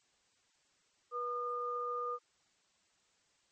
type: tone pair together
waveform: sine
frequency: 485.6 / 1216 Hz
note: B4 / D#6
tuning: -29 / -40 cents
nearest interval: octave + major third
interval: 1589 cents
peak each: -40 / -36 dBFS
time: 1.11-2.19 s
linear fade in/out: 50 ms
effects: white hiss -73 dBFS RMS until 3.51 s + MP3 32 kbps